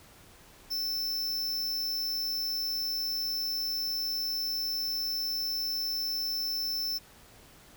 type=tone; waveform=square; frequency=5320 Hz; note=E8; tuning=15 cents sharp; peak=-30 dBFS; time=0.7-6.99 s; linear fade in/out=20 ms; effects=pink hiss -55 dBFS RMS until 7.76 s